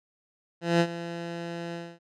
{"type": "tone with ADSR envelope", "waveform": "15% pulse", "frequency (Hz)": 170, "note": "F3", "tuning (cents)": -46, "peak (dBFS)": -12, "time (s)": [0.61, 1.99], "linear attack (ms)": 190, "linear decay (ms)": 65, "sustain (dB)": -15, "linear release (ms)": 250, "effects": ["low-pass 5000 Hz 12 dB/octave"]}